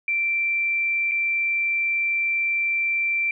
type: tone with dropouts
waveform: sine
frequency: 2349 Hz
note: D7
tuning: in tune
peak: -20 dBFS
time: 0.08-3.31 s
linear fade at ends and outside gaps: 2 ms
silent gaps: 1.113-1.117 s
effects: none